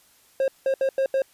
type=tone bursts at uneven times; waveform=triangle; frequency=536 Hz; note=C5; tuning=42 cents sharp; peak=-17 dBFS; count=5; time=0.4-0.48 / 0.66-0.74 / 0.81-0.89 / 0.98-1.06 / 1.14-1.22 s; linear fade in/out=2 ms; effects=white hiss -58 dBFS RMS until 1.33 s + resampled to 32000 Hz